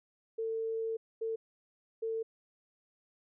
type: tone bursts at uneven times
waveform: sine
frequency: 448.9 Hz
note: A4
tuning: 35 cents sharp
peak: -32 dBFS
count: 3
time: 0.38-0.97 / 1.21-1.36 / 2.02-2.23 s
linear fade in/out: 10 ms
effects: none